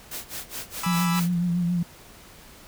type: noise with tremolo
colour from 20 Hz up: white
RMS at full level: -33 dBFS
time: 0.11-1.34 s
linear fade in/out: 5 ms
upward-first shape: sine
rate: 4.8 Hz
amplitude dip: 100%
type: chord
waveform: sawtooth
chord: E dominant seventh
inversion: first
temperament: equal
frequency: 830.6 / 987.8 / 1174.7 / 1318.5 Hz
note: G#5 / B5 / D6 / E6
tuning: 0 / 0 / 0 / 0 cents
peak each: -32 / -27 / -31 / -27 dBFS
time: 0.83-1.2 s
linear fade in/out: 5 ms
type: tone with vibrato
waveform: sine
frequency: 174.61 Hz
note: F3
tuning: in tune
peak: -21 dBFS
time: 0.86-1.83 s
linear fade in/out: 5 ms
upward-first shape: triangle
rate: 7.2 Hz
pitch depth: 50 cents each way
effects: pink hiss -48 dBFS RMS until 2.67 s